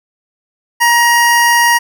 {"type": "tone pair together", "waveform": "square", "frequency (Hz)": [946, 1892], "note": ["A#5", "A#6"], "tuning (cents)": [25, 25], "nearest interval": "octave", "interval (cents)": 1200, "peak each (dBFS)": -11, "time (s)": [0.8, 1.79], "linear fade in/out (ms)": 20, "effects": []}